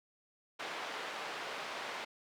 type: band-pass noise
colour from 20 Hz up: pink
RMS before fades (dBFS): -42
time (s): 0.59-2.05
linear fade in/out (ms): 10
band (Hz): 580 to 3300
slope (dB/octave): 12
effects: none